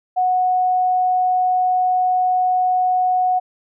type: tone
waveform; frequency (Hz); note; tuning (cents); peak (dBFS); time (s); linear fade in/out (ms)
sine; 735; F#5; -12; -14; 0.16-3.4; 20
effects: none